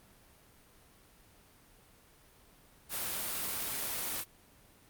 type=noise; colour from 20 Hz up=white; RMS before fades=-36 dBFS; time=2.89-4.25 s; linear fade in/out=50 ms; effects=pink hiss -61 dBFS RMS until 4.89 s + Opus 32 kbps